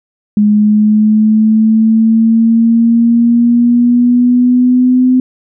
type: exponential sweep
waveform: sine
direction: up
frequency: 208.1 to 255.4 Hz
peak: -5 dBFS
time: 0.37-5.2 s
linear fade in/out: 2 ms
effects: none